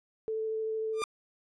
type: tone with vibrato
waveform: sine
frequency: 440 Hz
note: A4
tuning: in tune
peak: -30 dBFS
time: 0.28-1.02 s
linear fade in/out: 0 ms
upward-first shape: triangle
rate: 13 Hz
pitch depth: 10 cents each way
type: tone with exponential growth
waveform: sawtooth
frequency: 1196 Hz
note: D6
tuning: 31 cents sharp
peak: -24 dBFS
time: 0.93-1.04 s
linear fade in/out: 2 ms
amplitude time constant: 23 ms
effects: resampled to 24000 Hz